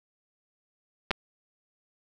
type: clicks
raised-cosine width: 0.3 ms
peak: -10 dBFS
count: 2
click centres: 1.108 / 1.113 s
effects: none